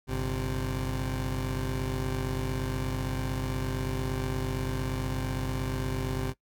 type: tone pair together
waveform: 20% pulse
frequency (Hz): 48.69 / 130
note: G1 / C3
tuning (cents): -11 / -11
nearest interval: octave + perfect fourth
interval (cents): 1700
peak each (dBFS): -27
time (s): 0.07-6.34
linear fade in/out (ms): 50
effects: noise-tail reverb RT60 0.1 s tail -18 dB re dry